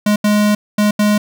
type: tone bursts at uneven times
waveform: square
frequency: 208.8 Hz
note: G#3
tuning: 10 cents sharp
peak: -11 dBFS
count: 4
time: 0.06-0.16 / 0.24-0.55 / 0.78-0.91 / 0.99-1.18 s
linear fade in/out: 5 ms
effects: none